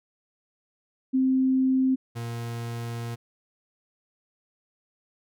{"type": "tone pair in turn", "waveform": ["sine", "40% pulse"], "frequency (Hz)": [261.6, 117.27], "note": ["C4", "A#2"], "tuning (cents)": [0, 11], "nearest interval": "octave + major second", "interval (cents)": 1389, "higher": "first", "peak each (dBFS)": [-19, -30], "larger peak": "first", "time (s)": [[1.13, 1.96], [2.15, 3.16]], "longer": "second", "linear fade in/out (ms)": 20, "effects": []}